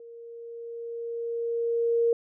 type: tone with level ramp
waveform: sine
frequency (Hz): 466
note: A#4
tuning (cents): -1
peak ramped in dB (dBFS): -43 to -19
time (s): 0-2.13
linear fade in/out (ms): 2
effects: none